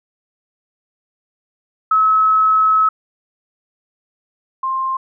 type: tone pair in turn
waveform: sine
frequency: 1290 / 1055.3 Hz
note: E6 / C6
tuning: -38 / +14 cents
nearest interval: minor third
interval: 348 cents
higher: first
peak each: -10 / -17 dBFS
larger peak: first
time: 1.91-2.89 / 4.63-4.97 s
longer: first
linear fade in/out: 5 ms
effects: none